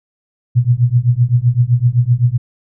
sine tone with tremolo, 121.7 Hz, B2, 25 cents flat, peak -5 dBFS, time 0.55-2.38 s, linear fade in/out 20 ms, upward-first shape triangle, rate 7.8 Hz, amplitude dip 100%, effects none

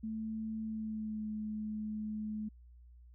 sine tone with pitch glide, 220 to 214.1 Hz, A3 to A3, 0 to -47 cents, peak -36 dBFS, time 0.03-2.49 s, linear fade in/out 10 ms, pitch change -47 cents, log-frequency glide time 0.63-1.28 s, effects added 60 Hz sine -54 dBFS peak until 3.14 s

